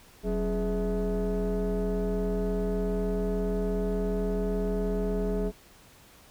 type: tone with frequency modulation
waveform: sine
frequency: 188.3 Hz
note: F#3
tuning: 31 cents sharp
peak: -23 dBFS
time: 0.23-5.52 s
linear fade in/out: 50 ms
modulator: 230 Hz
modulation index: 1.5
effects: tanh soft clip ceiling -24 dBFS + pink hiss -55 dBFS RMS until 6.3 s